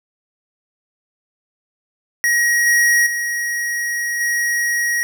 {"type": "tone with level steps", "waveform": "square", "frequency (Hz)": 1895, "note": "A#6", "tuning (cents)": 28, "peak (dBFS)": [-14, -12, -20, -17], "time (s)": [2.24, 5.03], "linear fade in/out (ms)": 0, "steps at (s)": [2.66, 3.06, 4.2], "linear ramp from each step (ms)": 10, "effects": []}